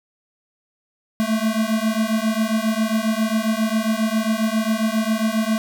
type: beating tone pair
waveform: square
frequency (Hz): 216.6 / 224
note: A3 / A3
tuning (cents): -27 / +31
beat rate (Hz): 7.4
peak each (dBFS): -22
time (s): 1.2-5.58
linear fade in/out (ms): 0
effects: none